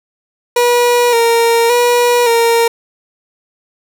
30% pulse tone with vibrato, 473.8 Hz, A#4, 28 cents sharp, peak -6 dBFS, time 0.56-2.68 s, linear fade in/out 5 ms, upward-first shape square, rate 0.88 Hz, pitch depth 36 cents each way, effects none

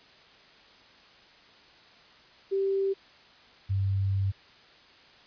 sine tone pair in turn, 390 / 97.5 Hz, G4 / G2, -9 / -9 cents, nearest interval 2 octaves, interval 2400 cents, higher first, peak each -24 dBFS, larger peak neither, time 2.51-2.94 / 3.69-4.32 s, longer second, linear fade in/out 20 ms, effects white hiss -55 dBFS RMS until 5.26 s + resampled to 11025 Hz

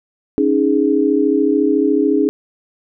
sine chord, C# suspended second, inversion none, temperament equal, 277.2 / 311.1 / 415.3 Hz, C#4 / D#4 / G#4, 0 / 0 / 0 cents, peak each -16 dBFS, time 0.38-2.29 s, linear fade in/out 0 ms, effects none

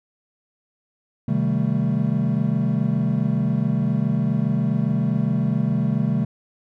triangle chord, A half-diminished seventh, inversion first, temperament equal with one note detuned, 130.81 / 155.56 / 196 / 223.3 Hz, C3 / Eb3 / G3 / A3, 0 / 0 / 0 / +26 cents, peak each -22 dBFS, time 1.28-6.25 s, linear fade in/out 5 ms, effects none

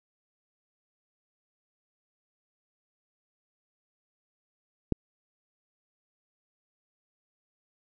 click, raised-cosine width 3 ms, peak -11 dBFS, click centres 4.923 s, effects none

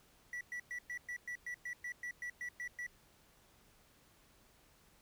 triangle tone bursts, 1952 Hz, B6, 21 cents flat, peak -38 dBFS, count 14, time 0.33-2.866 s, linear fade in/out 2 ms, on 79 ms, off 110 ms, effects pink hiss -67 dBFS RMS until 5.01 s

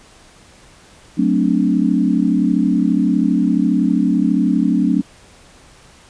sine chord, D dominant seventh, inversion first, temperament equal, 185 / 220 / 261.6 / 293.7 Hz, F#3 / A3 / C4 / D4, 0 / 0 / 0 / 0 cents, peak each -18 dBFS, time 1.17-5.02 s, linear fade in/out 20 ms, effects pink hiss -46 dBFS RMS until 6.09 s + resampled to 22050 Hz

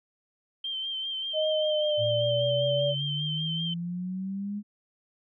sine tone with vibrato, 3136 Hz, G7, in tune, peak -30 dBFS, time 0.64-3.74 s, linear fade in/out 5 ms, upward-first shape sine, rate 5.1 Hz, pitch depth 34 cents each way
sine tone with pitch glide, 622.3 to 577.3 Hz, D#5 to D5, 0 to -30 cents, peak -24 dBFS, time 1.33-2.95 s, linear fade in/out 50 ms, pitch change -130 cents, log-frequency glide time 1.51-2.43 s
sine exponential sweep, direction up, 111.6 to 208.8 Hz, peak -30 dBFS, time 1.97-4.63 s, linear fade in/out 50 ms
effects none

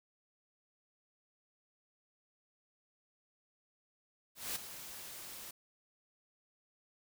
white noise with ADSR envelope, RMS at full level -37 dBFS, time 4.35-5.51 s, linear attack 210 ms, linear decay 6 ms, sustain -11 dB, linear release 5 ms, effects none

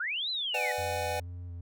sine linear two-way sweep, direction up then down, 1346 to 4108 to 1845 Hz, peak -30 dBFS, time 0-0.72 s, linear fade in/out 5 ms, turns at 0.3 s
square chord, G# half-diminished seventh, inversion first, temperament just, 498.4 / 598 / 747.5 / 830.6 Hz, B4 / D5 / F#5 / G#5, +16 / +31 / +17 / 0 cents, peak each -37 dBFS, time 0.54-1.2 s, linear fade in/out 5 ms
triangle tone with vibrato, 87.31 Hz, F2, in tune, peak -36 dBFS, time 0.78-1.61 s, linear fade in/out 5 ms, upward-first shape square, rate 2.1 Hz, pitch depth 19 cents each way
effects none

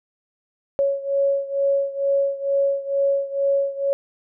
sine beating tone pair, 554.4 / 556.6 Hz, C#5 / C#5, 0 / +7 cents, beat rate 2.2 Hz, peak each -20 / -23 dBFS, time 0.79-3.93 s, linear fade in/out 0 ms, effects none

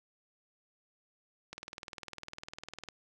click train, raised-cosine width 0.2 ms, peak -25 dBFS, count 28, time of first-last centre 1.53-2.887 s, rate 19.9 Hz, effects none

